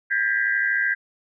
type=tone cluster; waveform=sine; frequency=1595 / 1706 / 1921 / 1994 Hz; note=G6 / G#6 / B6 / B6; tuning=+30 / +46 / -48 / +16 cents; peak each=-21 / -28 / -28 / -28 dBFS; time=0.1-0.95 s; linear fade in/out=20 ms; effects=none